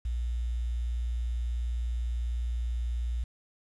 sine tone with quantisation, 59.3 Hz, A#1, 30 cents sharp, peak -28 dBFS, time 0.05-3.24 s, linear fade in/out 5 ms, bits 9, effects resampled to 24000 Hz

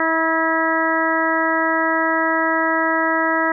harmonic tone with a mistuned harmonic, 323.4 Hz, E4, 33 cents flat, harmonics 1 / 2 / 3 / 4 / 5 / 6, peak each -23 / -23 / -23 / -23 / -23 / -23 dBFS, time 0-3.52 s, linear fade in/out 2 ms, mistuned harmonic 5, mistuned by +19 cents, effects none

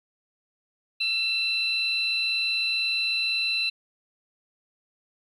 sine tone pair together, 2684 / 4021 Hz, E7 / B7, +31 / +30 cents, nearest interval perfect fifth, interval 699 cents, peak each -25 dBFS, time 1-3.7 s, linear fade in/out 10 ms, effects tanh soft clip ceiling -17 dBFS + 10-bit

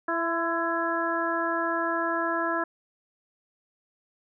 harmonic tone with a mistuned harmonic, 333.4 Hz, E4, 20 cents sharp, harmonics 1 / 2 / 3 / 4 / 5, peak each -31 / -31 / -31 / -31 / -31 dBFS, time 0.08-2.64 s, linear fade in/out 5 ms, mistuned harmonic 3, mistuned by +29 cents, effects none

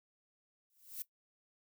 violet noise with exponential growth, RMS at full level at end -39 dBFS, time 0.7-1.02 s, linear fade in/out 1 ms, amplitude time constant 68 ms, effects noise-tail reverb RT60 0.1 s tail -17 dB re dry

